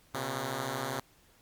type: beating tone pair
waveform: 5% pulse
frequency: 121.5 / 134.5 Hz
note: B2 / C3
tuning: -28 / +48 cents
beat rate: 13 Hz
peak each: -26 / -23 dBFS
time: 0.14-1 s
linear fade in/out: 5 ms
effects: pink hiss -63 dBFS RMS until 1.41 s + MP3 96 kbps